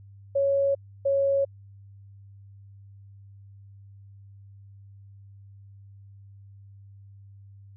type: tone pair in turn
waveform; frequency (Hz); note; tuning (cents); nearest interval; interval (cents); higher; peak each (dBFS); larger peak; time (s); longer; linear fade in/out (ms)
sine; 554.4 / 552.2; C#5 / C#5; 0 / -7; unison; 7; first; -20; neither; 0.35-0.75 / 1.05-1.45; neither; 10
effects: added 99 Hz sine -46 dBFS peak until 7.76 s